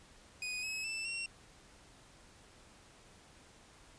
sawtooth tone with pitch steps, 2489 / 2568 / 2649 / 2733 Hz, D#7 / E7 / E7 / F7, 0 / -46 / +8 / -38 cents, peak -34 dBFS, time 0.42-1.26 s, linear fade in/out 2 ms, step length 210 ms, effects pink hiss -60 dBFS RMS until 3.98 s + resampled to 22050 Hz

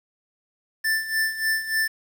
square tone with tremolo, 1769 Hz, A6, 9 cents sharp, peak -20 dBFS, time 0.84-1.88 s, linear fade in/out 10 ms, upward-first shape sine, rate 3.4 Hz, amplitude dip 75%, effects 8-bit

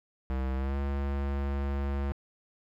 square tone with pitch glide, 65.41 to 69.7 Hz, C2 to C#2, 0 to +10 cents, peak -29 dBFS, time 0.3-2.12 s, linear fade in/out 0 ms, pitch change +110 cents, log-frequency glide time 0.55-0.77 s, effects low-pass 2000 Hz 12 dB/octave + 10-bit

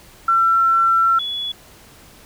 sine tone pair in turn, 1349 / 3399 Hz, E6 / G#7, +40 / +39 cents, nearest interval octave + major third, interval 1599 cents, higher second, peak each -12 / -22 dBFS, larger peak first, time 0.28-1.19 / 1.19-1.52 s, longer first, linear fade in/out 5 ms, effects pink hiss -46 dBFS RMS until 2.25 s

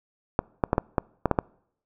clicks, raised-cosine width 1 ms, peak -6 dBFS, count 8, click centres 0.391 / 0.638 / 0.731 / 0.781 / 0.982 / 1.257 / 1.313 / 1.388 s, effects noise-tail reverb RT60 0.7 s tail -26 dB re dry

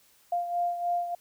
sine beating tone pair, 698.5 / 701.8 Hz, F5 / F5, 0 / +8 cents, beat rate 3.3 Hz, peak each -27 / -34 dBFS, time 0.32-1.15 s, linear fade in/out 5 ms, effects white hiss -62 dBFS RMS until 1.2 s

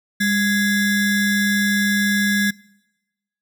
square ring-modulated tone, 933 Hz, A#5, 1 cent sharp, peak -14 dBFS, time 0.2-2.51 s, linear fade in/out 10 ms, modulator 730 Hz, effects noise-tail reverb RT60 1.0 s tail -24 dB re dry

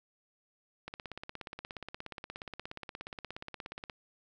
click train, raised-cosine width 0.3 ms, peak -25 dBFS, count 52, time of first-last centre 0.88-3.898 s, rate 16.9 Hz, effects none

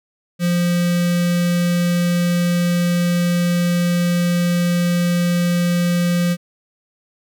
square tone with notch filter, 174.61 Hz, F3, in tune, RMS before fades -17 dBFS, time 0.39-6.37 s, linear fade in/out 50 ms, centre 890 Hz, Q 1.3, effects none

